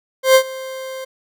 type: tone with ADSR envelope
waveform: 40% pulse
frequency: 525 Hz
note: C5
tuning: 6 cents sharp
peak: -5 dBFS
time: 0.23-1.05 s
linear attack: 120 ms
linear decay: 78 ms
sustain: -21 dB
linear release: 11 ms
effects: none